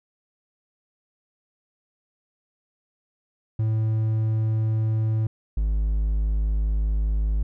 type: tone pair in turn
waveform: triangle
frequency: 110 / 52.49 Hz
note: A2 / G#1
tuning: 0 / +19 cents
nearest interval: octave + minor second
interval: 1281 cents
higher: first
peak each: -18 dBFS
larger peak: neither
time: 3.59-5.27 / 5.57-7.43 s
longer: second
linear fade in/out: 5 ms
effects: none